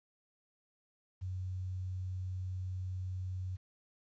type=tone with quantisation; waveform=sine; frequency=92.5 Hz; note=F#2; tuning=in tune; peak=-36 dBFS; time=1.21-3.57 s; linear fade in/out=20 ms; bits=11; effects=resampled to 16000 Hz